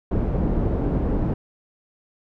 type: low-pass noise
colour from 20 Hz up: pink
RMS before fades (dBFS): -22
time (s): 0.11-1.34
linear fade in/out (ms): 5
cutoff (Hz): 450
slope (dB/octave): 12
effects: none